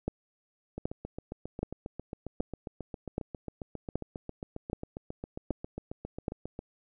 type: two click trains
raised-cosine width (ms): 2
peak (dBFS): -17 / -24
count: 9 / 44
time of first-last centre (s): 0.08-6.282 / 0.78-6.591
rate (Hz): 1.29 / 7.4
effects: none